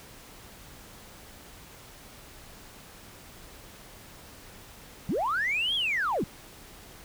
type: linear two-way sweep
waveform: sine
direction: up then down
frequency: 130.81 to 3379 to 130.81 Hz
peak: -24 dBFS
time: 5.09-6.24 s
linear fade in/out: 2 ms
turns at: 5.75 s
effects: tanh soft clip ceiling -21 dBFS + pink hiss -49 dBFS RMS until 7.04 s